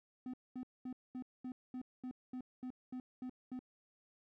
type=tone bursts; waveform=triangle; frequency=253.6 Hz; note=B3; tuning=46 cents sharp; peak=-39 dBFS; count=12; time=0.26-3.592 s; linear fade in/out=2 ms; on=76 ms; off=220 ms; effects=none